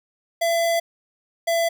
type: tone pair in turn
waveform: square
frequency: 673 / 670.6 Hz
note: E5 / E5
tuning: +36 / +30 cents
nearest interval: unison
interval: 6 cents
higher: first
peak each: -19 dBFS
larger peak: neither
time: 0.41-0.8 / 1.47-1.69 s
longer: first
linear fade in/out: 10 ms
effects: none